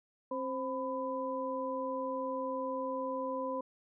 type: tone cluster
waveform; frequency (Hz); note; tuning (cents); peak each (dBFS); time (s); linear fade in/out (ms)
sine; 266.7 / 524 / 1001; C4 / C5 / B5; +33 / +2 / +23; -40 / -36 / -38; 0.31-3.61; 5
effects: none